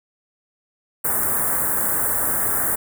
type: band-stop noise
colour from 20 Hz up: white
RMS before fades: -21 dBFS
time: 1.04-2.76 s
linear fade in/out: 10 ms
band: 1800 to 8300 Hz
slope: 48 dB/octave
effects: none